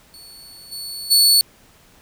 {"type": "tone with level steps", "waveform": "sawtooth", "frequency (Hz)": 4435, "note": "C#8", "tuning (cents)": 0, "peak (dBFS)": [-37, -26, -8], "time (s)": [0.14, 1.41], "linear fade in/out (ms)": 0, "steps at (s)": [0.71, 1.1], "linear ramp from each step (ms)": 20, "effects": ["pink hiss -52 dBFS RMS until 2.01 s"]}